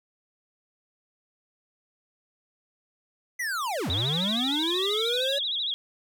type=linear two-way sweep; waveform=square; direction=down then up; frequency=2037 to 80 to 569 Hz; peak=-28 dBFS; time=3.39-5.39 s; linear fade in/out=10 ms; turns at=3.9 s
type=tone with vibrato; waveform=sine; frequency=3575 Hz; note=A7; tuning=27 cents sharp; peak=-26 dBFS; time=3.9-5.74 s; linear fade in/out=0 ms; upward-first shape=sine; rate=13 Hz; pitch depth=170 cents each way
effects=none